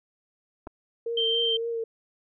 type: clicks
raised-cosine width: 1 ms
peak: -26 dBFS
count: 2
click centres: 0.67 / 0.673 s
type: tone with vibrato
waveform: sine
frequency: 459.6 Hz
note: A#4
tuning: 25 cents flat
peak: -27 dBFS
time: 1.06-1.84 s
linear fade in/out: 5 ms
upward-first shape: triangle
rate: 3.6 Hz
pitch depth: 33 cents each way
type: tone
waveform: sine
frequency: 3136 Hz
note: G7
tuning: in tune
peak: -23 dBFS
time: 1.17-1.57 s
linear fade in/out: 5 ms
effects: none